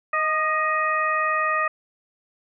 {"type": "harmonic tone with a mistuned harmonic", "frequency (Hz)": 627, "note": "D#5", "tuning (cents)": 13, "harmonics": [1, 2, 3, 4], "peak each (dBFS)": [-29, -22, -25, -31], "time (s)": [0.13, 1.68], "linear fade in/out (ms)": 5, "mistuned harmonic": 2, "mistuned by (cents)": -35, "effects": []}